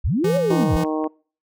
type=linear two-way sweep; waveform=sine; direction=up then down; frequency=36.97 to 573 to 36.97 Hz; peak=-17 dBFS; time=0.04-0.77 s; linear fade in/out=10 ms; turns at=0.37 s
type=tone with tremolo; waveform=square; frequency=168.7 Hz; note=E3; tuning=40 cents sharp; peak=-21 dBFS; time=0.24-0.84 s; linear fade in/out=5 ms; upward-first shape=square; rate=3.8 Hz; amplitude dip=40%
type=harmonic tone; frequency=155.56 Hz; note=D#3; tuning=in tune; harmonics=2 / 3 / 4 / 5 / 6 / 7; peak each=-23 / -27 / -29 / -31 / -33 / -34 dBFS; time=0.5-1.08 s; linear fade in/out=10 ms
type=clicks; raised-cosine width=0.5 ms; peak=-25 dBFS; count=3; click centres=0.808 / 0.847 / 1.042 s
effects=noise-tail reverb RT60 0.4 s tail -25 dB re dry